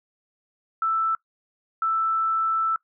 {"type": "tone pair in turn", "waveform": "sine", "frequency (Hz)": [1323, 1323], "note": ["E6", "E6"], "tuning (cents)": [6, 6], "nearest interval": "unison", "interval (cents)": 0, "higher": "neither", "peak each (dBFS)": -20, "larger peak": "neither", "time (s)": [[0.82, 1.15], [1.82, 2.76]], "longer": "second", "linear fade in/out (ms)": 2, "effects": ["noise-tail reverb RT60 0.1 s tail -21 dB re dry"]}